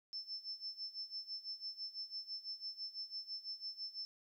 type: tone with tremolo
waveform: sine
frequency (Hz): 5300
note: E8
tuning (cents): +9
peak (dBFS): -40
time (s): 0.13-4.05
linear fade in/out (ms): 0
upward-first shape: sine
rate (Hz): 6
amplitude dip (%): 85
effects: 13-bit